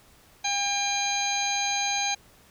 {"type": "harmonic tone with a mistuned harmonic", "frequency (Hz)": 801, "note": "G5", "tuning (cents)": 37, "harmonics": [1, 2, 3, 4, 5, 6, 8], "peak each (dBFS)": [-29, -38, -31, -38, -31, -40, -30], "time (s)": [0.44, 2.15], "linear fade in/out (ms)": 10, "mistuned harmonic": 2, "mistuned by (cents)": 18, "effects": ["pink hiss -56 dBFS RMS until 2.5 s"]}